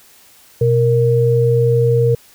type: tone pair together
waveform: sine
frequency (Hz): 123.67 / 466.2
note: B2 / A#4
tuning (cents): +3 / 0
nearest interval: octave + major seventh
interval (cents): 2297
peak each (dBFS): -13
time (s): 0.61-2.15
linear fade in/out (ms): 5
effects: white hiss -47 dBFS RMS until 2.34 s